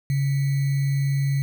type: tone with sample-and-hold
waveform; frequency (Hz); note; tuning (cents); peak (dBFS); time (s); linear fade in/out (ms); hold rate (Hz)
sine; 138.59; C#3; 0; -19; 0.1-1.42; 0; 2100
effects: none